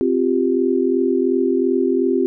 sine chord, C suspended fourth, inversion none, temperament equal, 261.6 / 349.2 / 392 Hz, C4 / F4 / G4, 0 / 0 / 0 cents, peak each -19 dBFS, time 0.01-2.26 s, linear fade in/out 0 ms, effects none

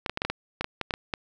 clicks, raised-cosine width 0.3 ms, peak -12 dBFS, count 12, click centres 0.062 / 0.096 / 0.174 / 0.219 / 0.25 / 0.3 / 0.61 / 0.644 / 0.813 / 0.908 / 0.939 / 1.138 s, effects none

